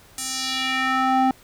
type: tone with band-pass filter sweep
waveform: square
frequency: 261.6 Hz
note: C4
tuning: in tune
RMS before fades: -22 dBFS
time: 0.18-1.31 s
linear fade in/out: 2 ms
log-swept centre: 8800 to 600 Hz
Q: 1.7
effects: pink hiss -51 dBFS RMS until 1.43 s